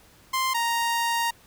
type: tone pair in turn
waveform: sawtooth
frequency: 1046.5 / 932.3 Hz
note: C6 / A#5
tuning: 0 / 0 cents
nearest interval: major second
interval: 200 cents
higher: first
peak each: -19 dBFS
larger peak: neither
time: 0.33-0.54 / 0.54-1.31 s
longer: second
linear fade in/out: 10 ms
effects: pink hiss -55 dBFS RMS until 1.46 s